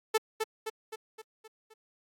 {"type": "tone with echo", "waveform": "sawtooth", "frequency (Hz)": 438.7, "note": "A4", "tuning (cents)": -5, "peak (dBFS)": -19, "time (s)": [0.14, 0.18], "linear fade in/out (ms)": 10, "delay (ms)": 260, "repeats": 6, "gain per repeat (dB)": -5, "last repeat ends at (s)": 1.74, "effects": ["AAC 48 kbps"]}